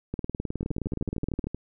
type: two click trains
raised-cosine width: 3 ms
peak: -18 / -17 dBFS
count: 13 / 26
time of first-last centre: 0.63-1.546 / 0.14-1.442 s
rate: 13.1 / 19.2 Hz
effects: none